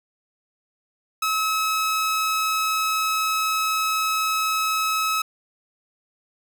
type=tone; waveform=sawtooth; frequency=1288 Hz; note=E6; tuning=41 cents flat; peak=-17 dBFS; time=1.22-5.22 s; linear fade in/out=5 ms; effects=none